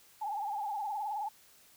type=tone with vibrato; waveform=sine; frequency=832 Hz; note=G#5; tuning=3 cents sharp; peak=-33 dBFS; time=0.21-1.29 s; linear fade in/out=10 ms; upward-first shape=triangle; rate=19 Hz; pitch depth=110 cents each way; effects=white hiss -61 dBFS RMS until 1.76 s